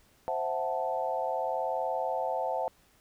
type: chord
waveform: sine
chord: F# half-diminished seventh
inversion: second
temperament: equal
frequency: 523.3 / 659.3 / 740 / 880 Hz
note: C5 / E5 / F#5 / A5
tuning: 0 / 0 / 0 / 0 cents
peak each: -34 dBFS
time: 0.28-2.68 s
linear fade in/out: 0 ms
effects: pink hiss -64 dBFS RMS until 3 s